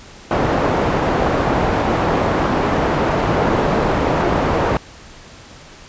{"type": "low-pass noise", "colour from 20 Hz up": "white", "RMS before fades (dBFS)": -17, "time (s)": [0.31, 4.77], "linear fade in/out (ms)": 0, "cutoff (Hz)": 800, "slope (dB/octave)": 12, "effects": ["pink hiss -40 dBFS RMS until 5.88 s", "resampled to 16000 Hz"]}